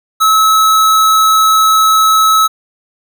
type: tone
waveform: square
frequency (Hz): 1295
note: E6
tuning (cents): -31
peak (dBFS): -7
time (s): 0.2-2.48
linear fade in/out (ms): 20
effects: none

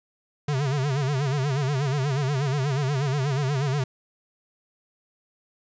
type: tone with vibrato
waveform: square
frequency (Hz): 138.59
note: C#3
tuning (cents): 0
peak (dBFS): -23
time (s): 0.48-3.84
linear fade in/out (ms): 5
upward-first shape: sine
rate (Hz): 8.3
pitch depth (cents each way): 130
effects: resampled to 16000 Hz + 10-bit

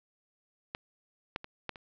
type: clicks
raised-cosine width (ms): 0.3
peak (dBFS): -19 / -17 / -26 / -18 / -30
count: 5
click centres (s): 0.749 / 1.361 / 1.444 / 1.693 / 1.758
effects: low-pass 5000 Hz 12 dB/octave

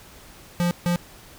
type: tone bursts at uneven times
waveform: square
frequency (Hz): 174.61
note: F3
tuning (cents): 0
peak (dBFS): -20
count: 2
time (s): 0.6-0.71 / 0.86-0.96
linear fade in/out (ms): 0
effects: pink hiss -47 dBFS RMS until 1.38 s

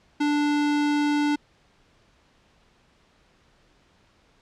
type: tone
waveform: square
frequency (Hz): 293.7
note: D4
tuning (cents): 0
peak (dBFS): -21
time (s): 0.2-1.36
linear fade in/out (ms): 10
effects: pink hiss -61 dBFS RMS until 4.41 s + low-pass 5000 Hz 12 dB/octave

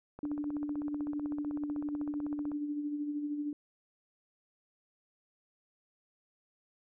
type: click train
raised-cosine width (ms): 1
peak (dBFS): -32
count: 38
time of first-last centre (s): 0.19-2.517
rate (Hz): 15.9
type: tone with tremolo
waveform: sine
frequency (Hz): 293.7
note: D4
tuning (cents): 0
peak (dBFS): -31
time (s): 0.23-3.53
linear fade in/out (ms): 2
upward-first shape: sine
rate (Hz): 13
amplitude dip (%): 45
effects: none

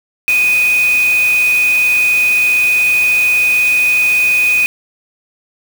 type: tone in noise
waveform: sine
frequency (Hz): 2489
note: D#7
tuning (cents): 0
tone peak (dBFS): -9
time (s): 0.28-4.66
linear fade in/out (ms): 0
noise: white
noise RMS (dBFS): -25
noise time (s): 0.28-4.66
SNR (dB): +13
effects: none

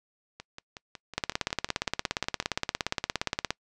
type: two click trains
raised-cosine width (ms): 0.2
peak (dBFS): -23 / -9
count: 12 / 41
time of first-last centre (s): 0.4-2.426 / 1.18-3.506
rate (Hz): 5.43 / 17.2
effects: noise-tail reverb RT60 0.1 s tail -25 dB re dry + resampled to 22050 Hz

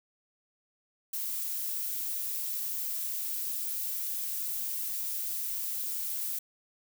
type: noise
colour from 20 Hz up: violet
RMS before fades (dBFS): -34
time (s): 1.13-6.39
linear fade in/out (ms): 5
effects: none

